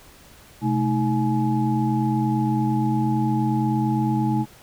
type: tone cluster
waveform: sine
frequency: 128.3 / 217 / 316.4 / 845 Hz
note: C3 / A3 / D#4 / G#5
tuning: -34 / -24 / +29 / +30 cents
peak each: -23 / -23 / -25 / -27 dBFS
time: 0.61-4.46 s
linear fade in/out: 50 ms
effects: pink hiss -49 dBFS RMS until 4.62 s